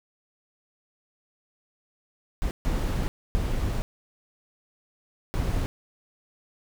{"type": "noise bursts at uneven times", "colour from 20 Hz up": "brown", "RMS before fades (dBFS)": -26, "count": 4, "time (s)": [[2.42, 2.51], [2.65, 3.08], [3.35, 3.82], [5.34, 5.66]], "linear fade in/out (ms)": 0, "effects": []}